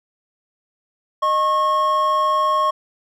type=tone pair together; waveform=triangle; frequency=615.4 / 1089 Hz; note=D#5 / C#6; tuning=-19 / -31 cents; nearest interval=minor seventh; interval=988 cents; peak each=-21 / -14 dBFS; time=1.22-2.71 s; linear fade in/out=10 ms; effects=none